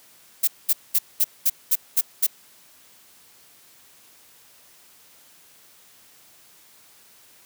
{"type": "noise bursts", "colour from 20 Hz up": "violet", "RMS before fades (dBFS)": -18, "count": 8, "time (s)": [0.43, 2.268], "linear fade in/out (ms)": 10, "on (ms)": 46, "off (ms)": 210, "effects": ["white hiss -53 dBFS RMS until 7.45 s", "high-pass 80 Hz 12 dB/octave"]}